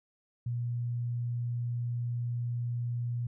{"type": "tone", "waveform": "sine", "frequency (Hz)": 120, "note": "B2", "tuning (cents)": -49, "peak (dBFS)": -30, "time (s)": [0.46, 3.27], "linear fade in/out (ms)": 5, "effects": []}